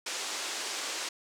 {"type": "band-pass noise", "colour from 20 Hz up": "white", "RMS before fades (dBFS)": -36, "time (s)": [0.06, 1.09], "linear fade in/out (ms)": 5, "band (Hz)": [310, 7500], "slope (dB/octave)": 24, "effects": []}